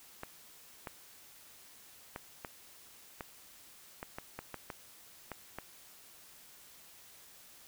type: clicks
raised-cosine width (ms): 0.5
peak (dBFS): -25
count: 12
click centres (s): 0.234 / 0.872 / 2.161 / 2.448 / 3.208 / 4.029 / 4.185 / 4.39 / 4.543 / 4.702 / 5.317 / 5.586
effects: white hiss -57 dBFS RMS until 7.67 s